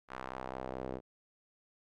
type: tone with band-pass filter sweep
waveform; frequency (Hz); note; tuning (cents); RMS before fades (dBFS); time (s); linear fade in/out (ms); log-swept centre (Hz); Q
sawtooth; 64.6; C2; -21; -42; 0.08-1.01; 50; 1300 to 430; 1.4
effects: none